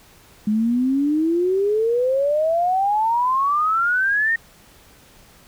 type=exponential sweep; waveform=sine; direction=up; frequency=207.7 to 1864.7 Hz; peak=-16 dBFS; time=0.47-4.36 s; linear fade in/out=5 ms; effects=pink hiss -50 dBFS RMS until 5.47 s